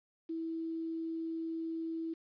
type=tone with quantisation; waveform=sine; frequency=326.7 Hz; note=E4; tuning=15 cents flat; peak=-35 dBFS; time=0.29-2.14 s; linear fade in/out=10 ms; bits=10; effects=resampled to 11025 Hz